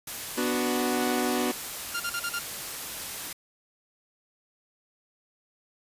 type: noise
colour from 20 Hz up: white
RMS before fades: -36 dBFS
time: 0.07-3.33 s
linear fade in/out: 5 ms
type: chord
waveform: sawtooth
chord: B minor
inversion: none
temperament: equal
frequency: 246.9 / 293.7 / 370 Hz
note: B3 / D4 / F#4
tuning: 0 / 0 / 0 cents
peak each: -24 / -28 / -26 dBFS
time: 0.37-1.52 s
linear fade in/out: 10 ms
type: tone bursts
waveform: sawtooth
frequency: 1396.9 Hz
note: F6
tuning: in tune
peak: -25 dBFS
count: 5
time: 1.94-2.394 s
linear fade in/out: 10 ms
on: 62 ms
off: 36 ms
effects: resampled to 32000 Hz

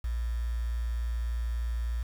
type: tone with quantisation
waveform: sine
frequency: 58.27 Hz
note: A#1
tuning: in tune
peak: -28 dBFS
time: 0.04-2.03 s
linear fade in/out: 5 ms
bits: 8
effects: none

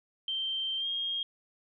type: tone with pitch glide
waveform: sine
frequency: 3136 to 3239 Hz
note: G7 to G#7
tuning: 0 to -44 cents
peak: -30 dBFS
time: 0.28-1.23 s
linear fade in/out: 2 ms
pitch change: +56 cents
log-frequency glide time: 0.78-0.87 s
effects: none

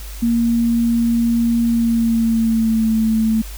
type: tone with pitch glide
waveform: sine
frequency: 233.1 to 221.3 Hz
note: A#3 to A3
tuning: 0 to +10 cents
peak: -13 dBFS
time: 0.22-3.42 s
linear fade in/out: 10 ms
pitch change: -90 cents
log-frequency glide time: 1.66-2.94 s
effects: added 50 Hz sine -29 dBFS peak until 3.57 s + white hiss -38 dBFS RMS until 3.57 s

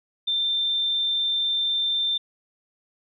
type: tone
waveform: sine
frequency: 3576 Hz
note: A7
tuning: 27 cents sharp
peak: -21 dBFS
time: 0.27-2.18 s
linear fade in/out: 10 ms
effects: none

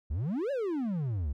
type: exponential two-way sweep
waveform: triangle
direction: up then down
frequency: 63.8 to 587.3 to 63.8 Hz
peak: -27 dBFS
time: 0.1-1.33 s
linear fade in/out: 10 ms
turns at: 0.51 s
effects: none

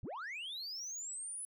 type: linear sweep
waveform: sine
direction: up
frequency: 51.91 to 10200 Hz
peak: -38 dBFS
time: 0.03-1.45 s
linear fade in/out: 0 ms
effects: tanh soft clip ceiling -40 dBFS

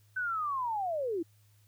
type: linear sweep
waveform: sine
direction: down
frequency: 1532 to 310 Hz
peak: -30 dBFS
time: 0.16-1.23 s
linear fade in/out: 10 ms
effects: added 104 Hz sine -61 dBFS peak until 1.67 s + white hiss -70 dBFS RMS until 1.67 s

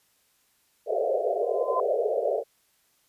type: band-pass noise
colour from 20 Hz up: pink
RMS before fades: -26 dBFS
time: 0.86-2.44 s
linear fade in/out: 50 ms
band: 400 to 700 Hz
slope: 96 dB/octave
type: tone with exponential growth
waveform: sine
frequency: 1025 Hz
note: C6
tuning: 36 cents flat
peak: -22 dBFS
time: 1.42-1.8 s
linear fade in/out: 2 ms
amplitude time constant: 81 ms
effects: white hiss -67 dBFS RMS until 3.08 s + resampled to 32000 Hz

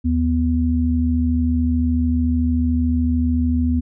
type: tone pair together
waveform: sine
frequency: 77.77 / 246.9 Hz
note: D#2 / B3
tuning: 0 / 0 cents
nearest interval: octave + minor sixth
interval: 2000 cents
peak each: -18 dBFS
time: 0.04-3.81 s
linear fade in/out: 20 ms
effects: none

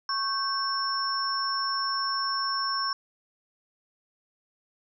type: tone cluster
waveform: sine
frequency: 1096 / 1549 / 5400 Hz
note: C#6 / G6 / E8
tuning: -20 / -21 / +41 cents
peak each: -29 / -35 / -29 dBFS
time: 0.09-2.93 s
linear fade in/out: 2 ms
effects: none

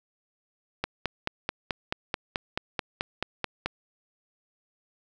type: click train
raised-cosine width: 0.3 ms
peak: -11 dBFS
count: 14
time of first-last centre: 0.84-3.66 s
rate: 4.61 Hz
effects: none

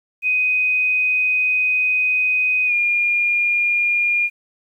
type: tone with pitch glide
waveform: sine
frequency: 2503 to 2416 Hz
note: D#7 to D7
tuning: +10 to +48 cents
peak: -15 dBFS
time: 0.22-4.3 s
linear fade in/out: 50 ms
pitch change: -62 cents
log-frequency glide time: 2.66-2.73 s
effects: 9-bit

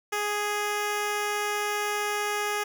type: tone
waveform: 10% pulse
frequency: 415.3 Hz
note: G#4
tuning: in tune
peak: -18 dBFS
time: 0.12-2.64 s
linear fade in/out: 10 ms
effects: none

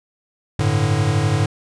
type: chord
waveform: square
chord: G suspended second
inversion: none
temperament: equal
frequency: 98 / 110 / 146.83 Hz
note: G2 / A2 / D3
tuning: 0 / 0 / 0 cents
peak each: -22 / -20 / -21 dBFS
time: 0.59-1.46 s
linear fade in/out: 5 ms
effects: resampled to 22050 Hz

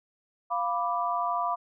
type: chord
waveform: sine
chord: B diminished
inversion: second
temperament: equal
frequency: 698.5 / 987.8 / 1174.7 Hz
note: F5 / B5 / D6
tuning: 0 / 0 / 0 cents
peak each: -30 dBFS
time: 0.5-1.56 s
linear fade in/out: 20 ms
effects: none

